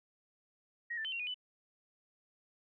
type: tone with pitch steps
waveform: sine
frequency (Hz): 1888 / 1773 / 3070 / 2750 / 2466 / 2995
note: A#6 / A6 / G7 / F7 / D#7 / F#7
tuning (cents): +22 / +13 / -37 / -27 / -16 / +20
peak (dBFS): -36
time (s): 0.9-1.344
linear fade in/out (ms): 10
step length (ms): 74
effects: none